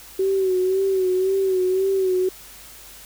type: tone with vibrato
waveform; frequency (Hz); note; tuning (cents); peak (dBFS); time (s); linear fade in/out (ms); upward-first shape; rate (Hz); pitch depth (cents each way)
sine; 377.7; F#4; +36; -17; 0.19-2.29; 5; sine; 1.9; 50
effects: added 50 Hz sine -52 dBFS peak until 3.05 s + white hiss -43 dBFS RMS until 3.05 s